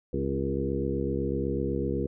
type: harmonic tone with a mistuned harmonic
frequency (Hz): 68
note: C#2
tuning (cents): -33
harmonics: 1 / 2 / 3 / 4 / 5 / 6 / 7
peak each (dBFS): -34 / -34 / -34 / -34 / -34 / -34 / -34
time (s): 0.13-2.07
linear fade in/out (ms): 5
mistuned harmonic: 5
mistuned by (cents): +34
effects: none